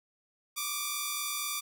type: tone pair together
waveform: 5% pulse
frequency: 1155.8 / 1200 Hz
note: D6 / D6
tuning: -28 / +37 cents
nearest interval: minor second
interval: 65 cents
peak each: -23 dBFS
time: 0.56-1.61 s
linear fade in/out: 20 ms
effects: none